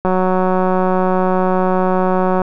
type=click train; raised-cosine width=1 ms; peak=-3 dBFS; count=439; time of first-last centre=0.05-2.418 s; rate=185 Hz; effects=none